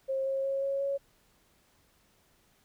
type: tone with pitch steps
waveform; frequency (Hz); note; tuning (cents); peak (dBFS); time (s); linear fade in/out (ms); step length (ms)
sine; 535 / 540 / 545 / 550 / 555.1; C5 / C#5 / C#5 / C#5 / C#5; +38 / -45 / -29 / -14 / +2; -28; 0.08-0.98; 20; 180
effects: pink hiss -67 dBFS RMS until 2.64 s